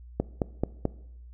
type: click train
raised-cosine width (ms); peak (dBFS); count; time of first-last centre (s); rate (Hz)
2; -11; 4; 0.2-0.854; 4.59
effects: noise-tail reverb RT60 0.8 s tail -20 dB re dry + added 60 Hz sine -44 dBFS peak until 1.33 s